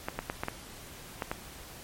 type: clicks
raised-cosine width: 0.5 ms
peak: -16 dBFS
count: 7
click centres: 0.085 / 0.19 / 0.299 / 0.435 / 0.484 / 1.222 / 1.315 s
effects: pink hiss -47 dBFS RMS until 1.83 s + MP3 64 kbps